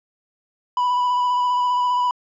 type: tone with vibrato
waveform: triangle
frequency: 987.8 Hz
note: B5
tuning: in tune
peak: -15 dBFS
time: 0.77-2.11 s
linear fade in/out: 2 ms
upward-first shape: square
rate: 15 Hz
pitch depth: 14 cents each way
effects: resampled to 16000 Hz